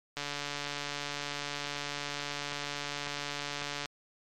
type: click train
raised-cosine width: 0.2 ms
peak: -18 dBFS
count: 532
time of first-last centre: 0.17-3.857 s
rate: 144 Hz
effects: MP3 96 kbps